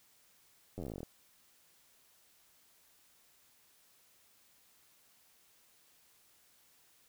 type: slowing click train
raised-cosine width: 2 ms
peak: -29 dBFS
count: 16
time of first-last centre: 0.78-1.031 s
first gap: 10 ms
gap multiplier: 1.07
effects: white hiss -67 dBFS RMS until 7.08 s